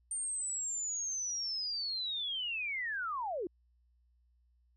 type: linear sweep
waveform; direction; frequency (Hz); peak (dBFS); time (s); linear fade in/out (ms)
sine; down; 8870 to 316.3; -34; 0.11-3.47; 2
effects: added 60 Hz sine -67 dBFS peak until 4.76 s